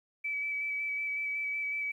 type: tone with vibrato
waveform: sine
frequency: 2297 Hz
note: D7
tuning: 39 cents flat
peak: -31 dBFS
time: 0.24-1.92 s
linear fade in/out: 10 ms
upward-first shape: square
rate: 5.4 Hz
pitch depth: 12 cents each way
effects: 11-bit